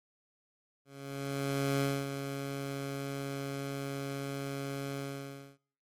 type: tone with ADSR envelope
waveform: 15% pulse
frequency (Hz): 138.59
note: C#3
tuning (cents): 0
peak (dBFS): -21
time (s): 0.85-5.58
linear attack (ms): 960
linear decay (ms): 250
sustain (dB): -8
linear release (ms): 600
effects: noise-tail reverb RT60 0.6 s tail -23 dB re dry + MP3 64 kbps